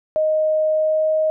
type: tone with pitch glide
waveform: sine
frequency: 622.3 to 626.3 Hz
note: D#5 to D#5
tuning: 0 to +11 cents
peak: -15 dBFS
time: 0.16-1.3 s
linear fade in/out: 0 ms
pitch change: +11 cents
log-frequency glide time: 0.7-1.12 s
effects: none